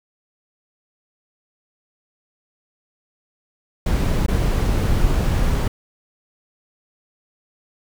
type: noise with dropouts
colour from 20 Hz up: brown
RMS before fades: -18 dBFS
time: 3.86-5.68 s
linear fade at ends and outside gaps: 5 ms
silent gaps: 4.264-4.282 s
effects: none